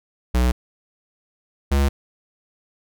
square tone pair in turn, 61.6 / 69.61 Hz, B1 / C#2, -4 / +8 cents, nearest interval major second, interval 212 cents, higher second, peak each -16 dBFS, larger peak neither, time 0.34-0.52 / 1.71-1.89 s, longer neither, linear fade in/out 10 ms, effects none

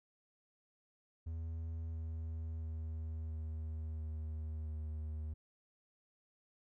triangle tone with pitch steps, 81.4 / 80.56 / 79.72 / 78.9 / 78.08 / 77.28 Hz, E2 / E2 / D#2 / D#2 / D#2 / D#2, -21 / -39 / +43 / +25 / +7 / -11 cents, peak -37 dBFS, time 1.26-5.34 s, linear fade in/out 10 ms, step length 680 ms, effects none

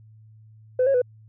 sine tone with pitch steps, 507 / 547 / 496.1 Hz, B4 / C#5 / B4, +45 / -23 / +8 cents, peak -15 dBFS, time 0.79-1.018 s, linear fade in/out 5 ms, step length 76 ms, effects tanh soft clip ceiling -14 dBFS + added 109 Hz sine -47 dBFS peak until 1.28 s

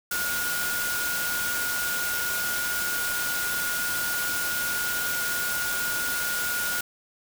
sine tone in noise, 1436 Hz, F6, 48 cents sharp, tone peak -28 dBFS, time 0.11-6.81 s, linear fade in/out 5 ms, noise white, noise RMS -30 dBFS, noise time 0.11-6.81 s, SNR -1 dB, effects none

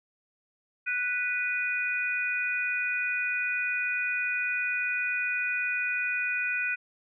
harmonic tone, 493.9 Hz, B4, in tune, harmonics 3 / 4 / 5, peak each -30 / -37 / -29 dBFS, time 0.86-6.76 s, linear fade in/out 20 ms, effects none

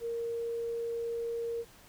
sine tone, 465.3 Hz, A#4, 3 cents flat, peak -32 dBFS, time 0-1.65 s, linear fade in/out 50 ms, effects pink hiss -57 dBFS RMS until 1.88 s

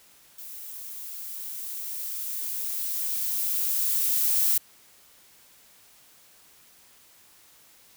violet noise with level ramp, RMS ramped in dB -41 to -22 dBFS, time 0.38-4.58 s, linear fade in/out 5 ms, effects white hiss -56 dBFS RMS until 7.96 s

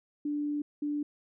sine tone bursts at uneven times, 293.7 Hz, D4, in tune, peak -29 dBFS, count 2, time 0.25-0.62 / 0.82-1.03 s, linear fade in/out 5 ms, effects none

